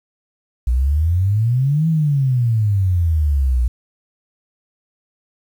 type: exponential two-way sweep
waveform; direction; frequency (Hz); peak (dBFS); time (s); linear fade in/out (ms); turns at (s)
sine; up then down; 58.5 to 164.81 to 58.5; -13; 0.67-3.68; 5; 1.88
effects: 8-bit